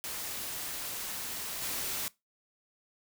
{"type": "noise with level steps", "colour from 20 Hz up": "white", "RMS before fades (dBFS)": [-38, -35], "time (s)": [0.04, 2.08], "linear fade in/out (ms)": 0, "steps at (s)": 1.61, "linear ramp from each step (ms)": 20, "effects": ["noise-tail reverb RT60 0.2 s tail -21 dB re dry"]}